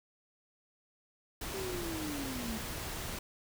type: noise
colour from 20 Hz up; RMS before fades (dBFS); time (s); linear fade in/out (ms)
pink; -40; 1.41-3.19; 5
type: linear sweep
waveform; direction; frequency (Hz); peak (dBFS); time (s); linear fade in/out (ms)
sine; down; 392 to 215; -38; 1.54-2.58; 0
effects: none